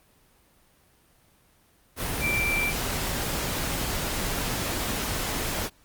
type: tone in noise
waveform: sine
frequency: 2349 Hz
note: D7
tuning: in tune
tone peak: -24 dBFS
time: 2.2-2.73 s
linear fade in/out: 50 ms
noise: pink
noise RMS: -29 dBFS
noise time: 1.96-5.7 s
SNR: +2 dB
effects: pink hiss -61 dBFS RMS until 5.84 s + Opus 32 kbps